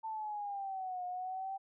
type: exponential two-way sweep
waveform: sine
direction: down then up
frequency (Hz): 894 to 718 to 782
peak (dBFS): -37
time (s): 0.03-1.58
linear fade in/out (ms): 20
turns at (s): 1.05
effects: none